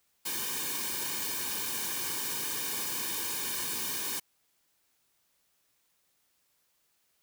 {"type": "noise with comb filter", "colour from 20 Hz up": "white", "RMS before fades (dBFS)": -34, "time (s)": [0.25, 4.2], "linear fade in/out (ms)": 10, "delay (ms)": 1.5, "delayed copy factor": -0.95, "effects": ["white hiss -73 dBFS RMS until 7.22 s"]}